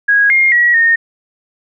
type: tone with pitch steps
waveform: sine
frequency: 1650 / 2127 / 1918 / 1840 Hz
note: G#6 / C7 / A#6 / A#6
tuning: -12 / +28 / +49 / -23 cents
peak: -7 dBFS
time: 0.08-0.96 s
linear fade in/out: 10 ms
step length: 220 ms
effects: none